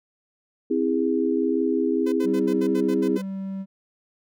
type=chord; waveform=sine; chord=C augmented; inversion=none; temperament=just; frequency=261.6 / 327 / 408.8 Hz; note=C4 / E4 / G#4; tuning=0 / -14 / -27 cents; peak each=-24 dBFS; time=0.7-3.18 s; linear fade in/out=10 ms
type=tone bursts; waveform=sawtooth; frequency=507 Hz; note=B4; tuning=45 cents sharp; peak=-30 dBFS; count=9; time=2.06-3.22 s; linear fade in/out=10 ms; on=64 ms; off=73 ms
type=tone; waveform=triangle; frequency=193.2 Hz; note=G3; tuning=25 cents flat; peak=-26 dBFS; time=2.23-3.66 s; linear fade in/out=50 ms
effects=none